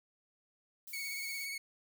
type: noise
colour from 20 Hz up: violet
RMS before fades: -48 dBFS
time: 0.87-1.46 s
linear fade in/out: 5 ms
type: tone with vibrato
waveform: sawtooth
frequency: 2217 Hz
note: C#7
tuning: in tune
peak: -35 dBFS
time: 0.93-1.58 s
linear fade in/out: 5 ms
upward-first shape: triangle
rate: 17 Hz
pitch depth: 40 cents each way
effects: none